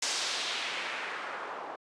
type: noise with low-pass filter sweep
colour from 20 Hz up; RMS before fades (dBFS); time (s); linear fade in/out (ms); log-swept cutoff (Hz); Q
white; -35; 0.02-1.76; 5; 6500 to 860; 1.4
effects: high-pass 400 Hz 12 dB/octave + resampled to 22050 Hz